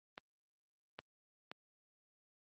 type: clicks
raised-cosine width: 0.3 ms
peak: -29 dBFS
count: 3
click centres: 0.179 / 0.99 / 1.515 s
effects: high-pass 150 Hz 12 dB/octave + Opus 32 kbps